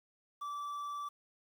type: tone with quantisation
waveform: triangle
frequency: 1161 Hz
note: D6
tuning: 20 cents flat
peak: -36 dBFS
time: 0.41-1.09 s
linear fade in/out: 10 ms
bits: 10
effects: none